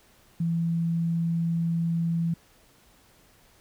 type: tone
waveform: sine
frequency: 167.2 Hz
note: E3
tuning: 25 cents sharp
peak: -23 dBFS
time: 0.4-2.34 s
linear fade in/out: 5 ms
effects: pink hiss -59 dBFS RMS until 3.6 s